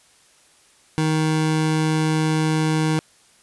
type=tone; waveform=25% pulse; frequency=156.8 Hz; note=D#3; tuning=14 cents sharp; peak=-14 dBFS; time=0.98-2.99 s; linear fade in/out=0 ms; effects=white hiss -55 dBFS RMS until 3.42 s + resampled to 24000 Hz